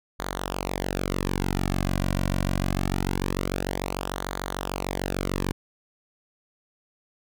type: tone with flanger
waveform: sawtooth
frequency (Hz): 46.72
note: F#1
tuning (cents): +18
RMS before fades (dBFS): -28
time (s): 0.19-5.52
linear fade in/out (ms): 10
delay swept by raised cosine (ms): 0.37 to 2.37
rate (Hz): 0.24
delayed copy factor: -0.8
effects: none